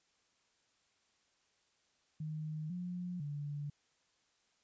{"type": "tone with pitch steps", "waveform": "sine", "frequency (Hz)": [154.7, 178.4, 145.4], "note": ["D#3", "F3", "D3"], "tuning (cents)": [-10, 37, -17], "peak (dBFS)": -38, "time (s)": [2.2, 3.7], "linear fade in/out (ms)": 5, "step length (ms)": 500, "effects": ["white hiss -75 dBFS RMS until 4.63 s", "resampled to 16000 Hz"]}